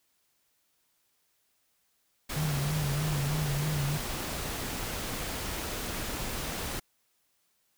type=noise; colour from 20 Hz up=pink; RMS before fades=-35 dBFS; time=2.29-6.8 s; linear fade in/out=10 ms
type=tone with vibrato; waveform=sine; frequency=146.83 Hz; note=D3; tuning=in tune; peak=-28 dBFS; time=2.36-3.98 s; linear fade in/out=10 ms; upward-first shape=sine; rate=3.2 Hz; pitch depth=88 cents each way
effects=white hiss -73 dBFS RMS until 7.77 s